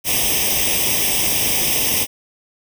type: noise with comb filter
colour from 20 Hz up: white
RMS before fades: -18 dBFS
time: 0.04-2.07 s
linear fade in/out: 50 ms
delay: 0.35 ms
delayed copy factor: +1
effects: none